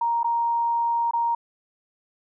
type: tone with dropouts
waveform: sine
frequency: 935 Hz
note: A#5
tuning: 5 cents sharp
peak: -20 dBFS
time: 0.01-1.35 s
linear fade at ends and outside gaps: 5 ms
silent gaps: 0.232-0.243 / 1.111-1.134 s
effects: none